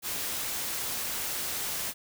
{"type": "noise", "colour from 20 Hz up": "white", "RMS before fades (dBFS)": -33, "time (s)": [0.02, 1.94], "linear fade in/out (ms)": 50, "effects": []}